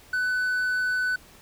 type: tone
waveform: triangle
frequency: 1499 Hz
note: F#6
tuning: 22 cents sharp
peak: -21 dBFS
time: 0.13-1.16 s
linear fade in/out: 5 ms
effects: pink hiss -52 dBFS RMS until 1.41 s